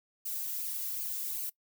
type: noise with flanger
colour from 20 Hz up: violet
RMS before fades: -36 dBFS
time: 0.25-1.5 s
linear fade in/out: 10 ms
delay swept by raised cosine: 0.53 to 2.23 ms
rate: 2.6 Hz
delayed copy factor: -0.65
effects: noise-tail reverb RT60 0.1 s tail -22 dB re dry